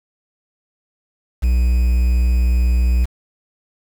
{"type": "tone with quantisation", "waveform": "triangle", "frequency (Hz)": 61.1, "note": "B1", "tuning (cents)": -18, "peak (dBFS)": -10, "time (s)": [1.42, 3.06], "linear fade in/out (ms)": 20, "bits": 6, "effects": []}